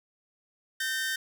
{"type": "tone pair together", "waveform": "sawtooth", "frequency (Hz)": [1550, 1820.4], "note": ["G6", "A#6"], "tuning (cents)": [-20, -42], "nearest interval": "minor third", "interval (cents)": 278, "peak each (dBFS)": -28, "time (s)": [0.8, 1.16], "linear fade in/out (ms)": 5, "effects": []}